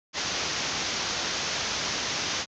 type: low-pass noise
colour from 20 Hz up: white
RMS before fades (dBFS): -30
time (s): 0.13-2.46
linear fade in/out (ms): 50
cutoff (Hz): 6600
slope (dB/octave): 96
effects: high-pass 60 Hz 12 dB/octave